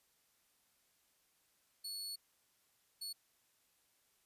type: tone bursts at uneven times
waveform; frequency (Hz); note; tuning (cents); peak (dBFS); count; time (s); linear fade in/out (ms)
sawtooth; 4402; C#8; -13; -39; 2; 1.84-2.16 / 3.01-3.13; 10
effects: white hiss -75 dBFS RMS until 4.25 s + resampled to 32000 Hz